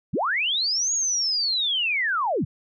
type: linear two-way sweep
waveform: sine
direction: up then down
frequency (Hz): 87.31 to 6760 to 87.31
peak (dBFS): -21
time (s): 0.13-2.45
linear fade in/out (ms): 10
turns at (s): 0.93
effects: none